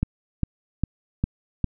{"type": "click train", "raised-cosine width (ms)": 5, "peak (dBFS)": -9, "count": 5, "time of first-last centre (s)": [0.03, 1.643], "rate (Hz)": 2.48, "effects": []}